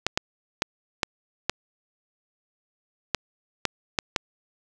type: clicks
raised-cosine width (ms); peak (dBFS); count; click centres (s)
0.2; -4; 9; 0.066 / 0.175 / 0.621 / 1.032 / 1.496 / 3.147 / 3.653 / 3.988 / 4.162
effects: none